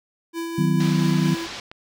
square tone with tremolo, 333.2 Hz, E4, 19 cents sharp, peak -26 dBFS, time 0.33-1.48 s, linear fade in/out 50 ms, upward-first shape sine, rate 4.4 Hz, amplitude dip 30%
sine chord, B major, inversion first, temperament equal with one note detuned, 155.56 / 185 / 252.7 Hz, D#3 / F#3 / B3, 0 / 0 / +40 cents, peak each -20 / -21 / -25 dBFS, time 0.58-1.35 s, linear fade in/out 5 ms
white low-pass noise, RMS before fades -35 dBFS, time 0.8-1.6 s, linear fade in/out 2 ms, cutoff 5300 Hz, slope 24 dB/octave
click, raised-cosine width 0.3 ms, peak -23 dBFS, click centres 1.715 s
effects none

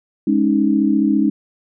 sine chord, Ab suspended fourth, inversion none, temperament just, 207.7 / 276.9 / 311.5 Hz, Ab3 / Db4 / Eb4, 0 / -2 / +2 cents, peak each -17 dBFS, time 0.27-1.3 s, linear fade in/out 5 ms, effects none

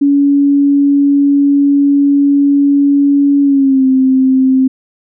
sine tone with pitch glide, 282.6 to 262.2 Hz, C#4 to C4, +34 to +4 cents, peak -6 dBFS, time 0.01-4.68 s, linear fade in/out 10 ms, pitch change -130 cents, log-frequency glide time 3.42-3.86 s, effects none

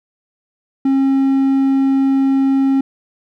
triangle tone, 270.2 Hz, C#4, 44 cents flat, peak -9 dBFS, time 0.85-2.81 s, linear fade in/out 5 ms, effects none

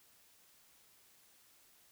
silence, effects white hiss -66 dBFS RMS until 1.91 s

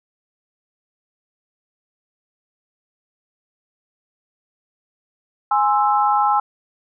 sine chord, Ab augmented, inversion none, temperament equal, 830.6 / 1046.5 / 1318.5 Hz, Ab5 / C6 / E6, 0 / 0 / 0 cents, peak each -16 / -21 / -20 dBFS, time 5.51-6.4 s, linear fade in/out 5 ms, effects none

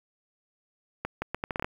accelerating click train, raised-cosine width 0.5 ms, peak -15 dBFS, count 9, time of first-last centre 1.05-1.645 s, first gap 170 ms, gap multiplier 0.74, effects 8-bit

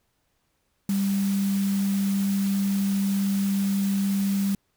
sine tone in noise, 197.2 Hz, G3, 11 cents sharp, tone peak -21 dBFS, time 0.89-4.55 s, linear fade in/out 2 ms, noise white, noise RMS -38 dBFS, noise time 0.89-4.55 s, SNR +14 dB, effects pink hiss -72 dBFS RMS until 4.76 s

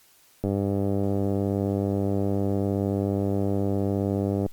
click train, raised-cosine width 2 ms, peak -13 dBFS, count 400, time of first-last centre 0.44-4.462 s, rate 99.2 Hz, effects white hiss -58 dBFS RMS until 4.52 s + Opus 48 kbps

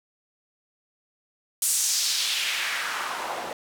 white noise with band-pass filter sweep, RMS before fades -27 dBFS, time 1.62-3.53 s, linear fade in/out 2 ms, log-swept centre 9200 to 590 Hz, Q 1.7, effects none

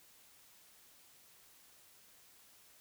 silence, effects white hiss -63 dBFS RMS until 2.8 s

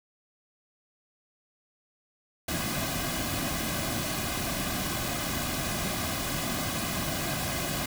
pink noise with comb filter, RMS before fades -31 dBFS, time 2.48-7.86 s, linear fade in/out 5 ms, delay 2.2 ms, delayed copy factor -0.65, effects none

